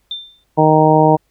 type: tone with exponential decay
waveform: sine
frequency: 3578 Hz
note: A7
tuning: 28 cents sharp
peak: -19 dBFS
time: 0.11-0.44 s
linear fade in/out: 2 ms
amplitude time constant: 71 ms
type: harmonic tone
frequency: 155.56 Hz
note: D#3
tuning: in tune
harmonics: 1 / 2 / 3 / 4 / 5 / 6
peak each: -15 / -15 / -15 / -15 / -15 / -15 dBFS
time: 0.57-1.17 s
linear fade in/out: 20 ms
effects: added 51 Hz sine -64 dBFS peak until 1.3 s + pink hiss -64 dBFS RMS until 1.3 s